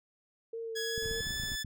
sine tone with vibrato, 453.2 Hz, A#4, 49 cents flat, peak -36 dBFS, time 0.53-1.21 s, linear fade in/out 5 ms, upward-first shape sine, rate 3.3 Hz, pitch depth 19 cents each way
15% pulse tone with pitch glide, 1674 to 1738 Hz, G#6 to A6, +13 to -22 cents, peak -28 dBFS, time 0.75-1.64 s, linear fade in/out 20 ms, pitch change +65 cents, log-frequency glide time 0.89-1.32 s
clicks, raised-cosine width 5 ms, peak -30 dBFS, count 10, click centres 0.979 / 1.059 / 1.112 / 1.207 / 1.27 / 1.307 / 1.399 / 1.436 / 1.519 / 1.647 s
brown noise, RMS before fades -45 dBFS, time 1.01-1.56 s, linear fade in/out 10 ms
effects none

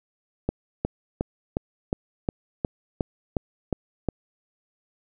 click train, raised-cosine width 2 ms, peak -10 dBFS, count 11, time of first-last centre 0.49-4.087 s, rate 2.78 Hz, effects none

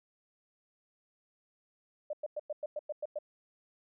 sine tone bursts, 599 Hz, D5, 34 cents sharp, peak -33 dBFS, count 9, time 2.1-3.188 s, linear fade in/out 5 ms, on 32 ms, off 100 ms, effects none

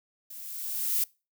violet noise with level ramp, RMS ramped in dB -44 to -25 dBFS, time 0.3-1.04 s, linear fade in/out 5 ms, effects noise-tail reverb RT60 0.3 s tail -24 dB re dry

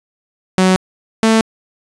sawtooth tone pair in turn, 186.5 / 222.6 Hz, F#3 / A3, +14 / +20 cents, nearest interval minor third, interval 306 cents, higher second, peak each -5 dBFS, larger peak neither, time 0.58-0.76 / 1.23-1.41 s, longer neither, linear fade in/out 0 ms, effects resampled to 22050 Hz

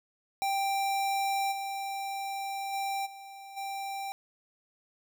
square tone with level steps, 786 Hz, G5, 4 cents sharp, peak -28 / -34 / -31 / -45 / -35 dBFS, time 0.42-4.12 s, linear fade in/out 0 ms, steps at 1.51 / 2.72 / 3.05 / 3.56 s, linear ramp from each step 20 ms, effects none

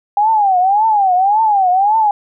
sine tone with vibrato, 802 Hz, G5, 39 cents sharp, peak -9 dBFS, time 0.17-2.11 s, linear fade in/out 2 ms, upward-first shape triangle, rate 1.8 Hz, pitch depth 210 cents each way, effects none

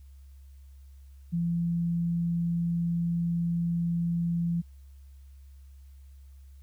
sine tone, 170 Hz, F3, 46 cents flat, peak -25 dBFS, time 1.32-4.62 s, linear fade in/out 20 ms, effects added 68 Hz sine -47 dBFS peak until 6.62 s + white hiss -70 dBFS RMS until 6.62 s

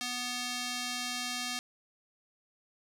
square tone with band-pass filter, 246.9 Hz, B3, in tune, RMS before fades -36 dBFS, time 0.01-1.59 s, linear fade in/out 0 ms, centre 4800 Hz, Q 0.92, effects none

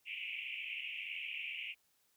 white band-pass noise, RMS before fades -43 dBFS, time 0.05-1.75 s, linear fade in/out 50 ms, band 2200 to 2900 Hz, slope 96 dB/octave, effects white hiss -75 dBFS RMS until 2.16 s

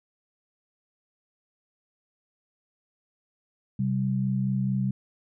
sine tone pair together, 130.1 / 194.64 Hz, C3 / G3, -9 / -12 cents, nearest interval perfect fifth, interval 697 cents, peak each -26 dBFS, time 3.79-4.91 s, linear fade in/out 5 ms, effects none

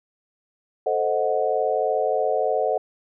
sine chord, A diminished seventh, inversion none, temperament equal with one note detuned, 440 / 523.3 / 622.3 / 735.7 Hz, A4 / C5 / Eb5 / Gb5, 0 / 0 / 0 / -10 cents, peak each -25 dBFS, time 0.86-2.78 s, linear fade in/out 5 ms, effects none

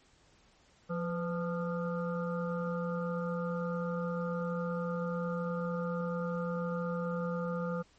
harmonic tone with a mistuned harmonic, 174.61 Hz, F3, in tune, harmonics 1 / 3 / 5 / 7 / 8, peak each -34 / -36 / -50 / -42 / -46 dBFS, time 0.89-7.83 s, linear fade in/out 20 ms, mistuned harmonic 3, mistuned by -60 cents, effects pink hiss -65 dBFS RMS until 7.98 s + MP3 32 kbps

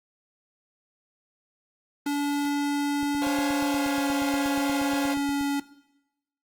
square tone with pitch glide, 287.2 to 282.6 Hz, D4 to C#4, -39 to +34 cents, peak -25 dBFS, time 2.06-5.6 s, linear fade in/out 5 ms, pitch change -27 cents, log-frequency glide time 3.62-4.01 s
click train, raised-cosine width 3 ms, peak -28 dBFS, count 21, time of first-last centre 3.03-5.411 s, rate 8.4 Hz
sawtooth chord, Db major seventh, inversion third, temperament equal, 523.3 / 554.4 / 698.5 / 830.6 Hz, C5 / Db5 / F5 / Ab5, 0 / 0 / 0 / 0 cents, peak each -31 / -32 / -32 / -32 dBFS, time 3.22-5.14 s, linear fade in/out 0 ms
effects noise-tail reverb RT60 0.9 s tail -18 dB re dry + Opus 24 kbps

